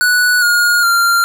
square tone with pitch steps, 1476 / 1430.7 / 1386.7 Hz, F#6 / F6 / F6, -5 / +41 / -13 cents, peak -10 dBFS, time 0.01-1.24 s, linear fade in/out 0 ms, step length 410 ms, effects none

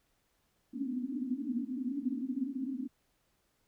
white band-pass noise, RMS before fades -36 dBFS, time 0.73-2.88 s, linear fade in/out 10 ms, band 240 to 280 Hz, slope 96 dB/octave, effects pink hiss -75 dBFS RMS until 3.67 s

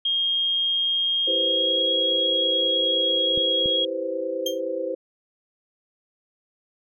sine tone with pitch glide, 3238 to 3298 Hz, G#7 to G#7, -45 to -13 cents, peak -20 dBFS, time 0.05-3.85 s, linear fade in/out 5 ms, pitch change +32 cents, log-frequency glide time 1.2-1.86 s
sine chord, C major seventh, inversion first, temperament equal, 329.6 / 392 / 493.9 / 523.3 Hz, E4 / G4 / B4 / C5, 0 / 0 / 0 / 0 cents, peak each -33 / -33 / -32 / -27 dBFS, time 1.27-4.95 s, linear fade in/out 10 ms
clicks, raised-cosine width 3 ms, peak -21 dBFS, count 2, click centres 3.376 / 3.659 s
35% pulse tone with exponential decay, 3193 Hz, G7, 31 cents sharp, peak -20 dBFS, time 4.46-4.6 s, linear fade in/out 5 ms, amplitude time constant 29 ms
effects none

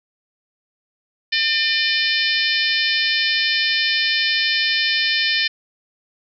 harmonic tone with a mistuned harmonic, 601 Hz, D5, 40 cents sharp, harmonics 3 / 4 / 5 / 6 / 7 / 8 / 9, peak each -22 / -23 / -24 / -25 / -25 / -26 / -27 dBFS, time 1.32-5.48 s, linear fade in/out 10 ms, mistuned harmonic 9, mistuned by -33 cents, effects none

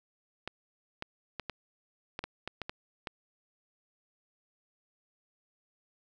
clicks, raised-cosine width 0.3 ms, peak -20 dBFS, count 10, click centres 0.476 / 1.024 / 1.397 / 1.497 / 2.191 / 2.24 / 2.476 / 2.617 / 2.695 / 3.072 s, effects none

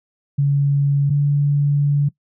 sine tone pair in turn, 141.4 / 143.79 Hz, C#3 / D3, +35 / -36 cents, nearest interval unison, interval 29 cents, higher second, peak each -13 dBFS, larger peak neither, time 0.38-1.1 / 1.1-2.09 s, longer second, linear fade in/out 10 ms, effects noise-tail reverb RT60 0.1 s tail -20 dB re dry

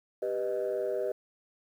sine chord, G augmented, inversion none, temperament equal with one note detuned, 392 / 493.9 / 619 Hz, G4 / B4 / D#5, 0 / 0 / -9 cents, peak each -32 dBFS, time 0.22-1.12 s, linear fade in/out 5 ms, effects tanh soft clip ceiling -23 dBFS + 10-bit

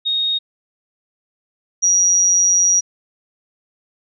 sine tone pair in turn, 3729 / 5758 Hz, A#7 / F#8, 0 / -48 cents, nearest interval minor sixth, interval 752 cents, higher second, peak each -16 / -11 dBFS, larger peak second, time 0.05-0.39 / 1.82-2.81 s, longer second, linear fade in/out 20 ms, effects none

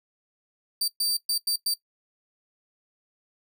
sawtooth tone bursts at uneven times, 4648 Hz, D8, 19 cents flat, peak -20 dBFS, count 5, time 0.81-0.88 / 1-1.17 / 1.29-1.38 / 1.47-1.56 / 1.66-1.74 s, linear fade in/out 5 ms, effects noise-tail reverb RT60 0.1 s tail -17 dB re dry

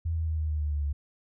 sine tone with pitch steps, 82.41 / 80.81 / 79.24 / 77.69 / 76.18 / 74.7 / 73.25 / 71.82 Hz, E2 / E2 / D#2 / D#2 / D#2 / D2 / D2 / D2, 0 / -34 / +32 / -2 / -36 / +30 / -4 / -38 cents, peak -26 dBFS, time 0.05-0.93 s, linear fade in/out 10 ms, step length 110 ms, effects none

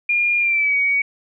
sine tone with pitch glide, 2414 to 2252 Hz, D7 to C#7, +47 to +27 cents, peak -15 dBFS, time 0.09-1.02 s, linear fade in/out 5 ms, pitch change -120 cents, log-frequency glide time 0.39-0.76 s, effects none

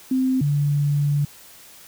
sine tone pair in turn, 260 / 144.58 Hz, C4 / D3, -11 / -27 cents, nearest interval minor seventh, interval 1016 cents, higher first, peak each -17 dBFS, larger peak neither, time 0.11-0.41 / 0.41-1.25 s, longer second, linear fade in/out 5 ms, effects white hiss -46 dBFS RMS until 1.87 s

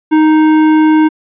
sine tone with tanh clipping, 311.1 Hz, D#4, in tune, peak -7 dBFS, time 0.11-1.09 s, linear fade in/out 20 ms, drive 14 dB, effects resampled to 8000 Hz

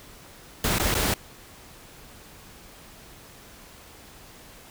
pink noise with dropouts, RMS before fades -24 dBFS, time 0.64-1.14 s, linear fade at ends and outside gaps 2 ms, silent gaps 0.785-0.797 / 0.943-0.95 s, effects pink hiss -48 dBFS RMS until 4.7 s

